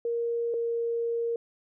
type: tone pair in turn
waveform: sine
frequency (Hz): 468.3 / 465.9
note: A#4 / A#4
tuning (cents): +8 / -1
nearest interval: unison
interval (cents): 9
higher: first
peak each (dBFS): -26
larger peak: neither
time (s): 0.05-0.54 / 0.54-1.36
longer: second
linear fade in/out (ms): 2
effects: none